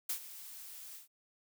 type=noise with ADSR envelope; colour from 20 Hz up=blue; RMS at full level=-34 dBFS; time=0.09-1.08 s; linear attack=6 ms; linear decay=89 ms; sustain=-15 dB; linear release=130 ms; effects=none

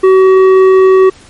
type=tone with tanh clipping; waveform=sine; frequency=378.2 Hz; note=F#4; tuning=38 cents sharp; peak=-4 dBFS; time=0.03-1.1 s; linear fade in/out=10 ms; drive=10 dB; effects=pink hiss -39 dBFS RMS until 1.29 s + MP3 48 kbps

